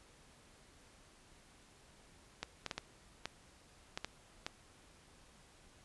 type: clicks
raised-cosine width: 0.2 ms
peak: -21 dBFS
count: 8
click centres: 2.43 / 2.663 / 2.712 / 2.78 / 3.256 / 3.975 / 4.046 / 4.465 s
effects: pink hiss -63 dBFS RMS until 5.84 s + resampled to 24000 Hz